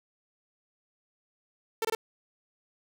sawtooth tone bursts, 447.9 Hz, A4, 31 cents sharp, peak -23 dBFS, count 3, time 1.82-1.95 s, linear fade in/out 2 ms, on 28 ms, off 23 ms, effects none

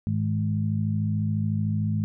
sine tone cluster, 104.9 / 158.7 / 211.1 Hz, G#2 / D#3 / G#3, +18 / +35 / +29 cents, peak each -25 / -29 / -28 dBFS, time 0.07-2.04 s, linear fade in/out 0 ms, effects none

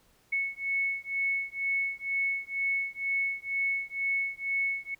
sine beating tone pair, 2204 / 2206.1 Hz, C#7 / C#7, -11 / -9 cents, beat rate 2.1 Hz, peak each -31 dBFS, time 0.32-4.95 s, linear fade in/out 10 ms, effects pink hiss -65 dBFS RMS until 4.99 s

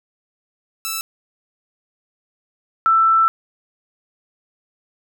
5% pulse / sine tone pair in turn, 1318.5 / 1329.2 Hz, E6 / E6, 0 / +14 cents, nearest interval unison, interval 14 cents, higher second, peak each -11 dBFS, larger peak neither, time 0.85-1.01 / 2.86-3.28 s, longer second, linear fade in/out 0 ms, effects none

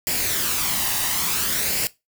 white noise with flanger, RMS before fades -23 dBFS, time 0.07-1.87 s, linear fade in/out 0 ms, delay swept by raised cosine 0.4 to 1.07 ms, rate 0.57 Hz, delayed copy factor +0.5, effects noise-tail reverb RT60 0.2 s tail -18 dB re dry

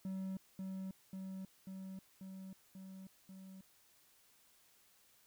triangle tone with echo, 190.2 Hz, F#3, 48 cents sharp, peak -37 dBFS, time 0.05-0.37 s, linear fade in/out 2 ms, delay 540 ms, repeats 6, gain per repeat -2 dB, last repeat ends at 3.61 s, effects white hiss -69 dBFS RMS until 5.26 s

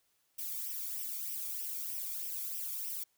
violet noise with flanger, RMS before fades -39 dBFS, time 0.38-3.04 s, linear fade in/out 10 ms, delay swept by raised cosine 0.35 to 0.91 ms, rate 3.2 Hz, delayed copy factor +0.7, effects white hiss -75 dBFS RMS until 3.17 s

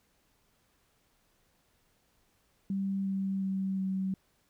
sine tone with pitch steps, 195 / 193.43 / 191.87 / 190.33 Hz, G3 / G3 / G3 / F#3, -9 / -23 / -37 / +49 cents, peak -29 dBFS, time 2.7-4.14 s, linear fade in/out 2 ms, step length 360 ms, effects pink hiss -71 dBFS RMS until 4.49 s

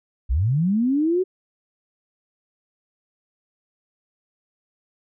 sine linear sweep, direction up, 51.4 to 381.5 Hz, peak -17 dBFS, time 0.29-1.24 s, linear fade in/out 20 ms, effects none

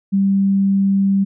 sine tone, 196 Hz, G3, in tune, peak -12 dBFS, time 0.12-1.25 s, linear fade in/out 20 ms, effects none

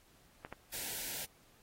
clicks, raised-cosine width 0.5 ms, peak -29 dBFS, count 2, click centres 0.449 / 0.526 s
white band-stop noise, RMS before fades -41 dBFS, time 0.72-1.26 s, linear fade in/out 20 ms, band 980 to 1400 Hz, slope 96 dB/octave
effects pink hiss -66 dBFS RMS until 1.62 s + AAC 48 kbps

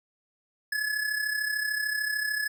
square tone with amplitude modulation, 1705 Hz, G#6, 45 cents sharp, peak -25 dBFS, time 0.72-2.48 s, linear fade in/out 5 ms, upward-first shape sine, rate 33.4 Hz, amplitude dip 60%, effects none

